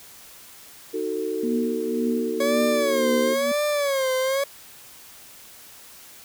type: chord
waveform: sine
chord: D# diminished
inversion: none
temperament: just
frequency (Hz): 311.1 / 373.4 / 448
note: D#4 / F#4 / A4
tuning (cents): 0 / +16 / +31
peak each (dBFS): -31 / -29 / -27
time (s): 0.93-3.35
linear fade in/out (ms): 20
type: tone with tremolo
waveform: sine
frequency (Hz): 240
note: B3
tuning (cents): -49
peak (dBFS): -21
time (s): 1.43-3.52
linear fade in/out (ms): 5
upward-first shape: triangle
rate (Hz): 1.9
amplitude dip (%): 80
type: tone with vibrato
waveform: 40% pulse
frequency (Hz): 554.4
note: C#5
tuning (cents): 0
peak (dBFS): -20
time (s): 2.4-4.44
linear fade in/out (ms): 5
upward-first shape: sine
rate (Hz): 1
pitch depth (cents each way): 120
effects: white hiss -46 dBFS RMS until 6.24 s